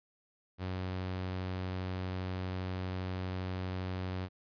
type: tone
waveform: sawtooth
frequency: 92.5 Hz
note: F#2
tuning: in tune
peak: -31 dBFS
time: 0.58-4.29 s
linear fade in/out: 50 ms
effects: resampled to 11025 Hz